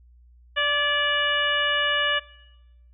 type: harmonic tone with a mistuned harmonic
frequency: 585 Hz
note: D5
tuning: 7 cents flat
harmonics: 1 / 2 / 3 / 4 / 5 / 6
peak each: -29 / -29 / -23 / -33 / -25 / -35 dBFS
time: 0.56-2.2 s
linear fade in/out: 20 ms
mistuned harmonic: 3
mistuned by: -32 cents
effects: noise-tail reverb RT60 1.0 s tail -21 dB re dry + added 60 Hz sine -50 dBFS peak until 2.93 s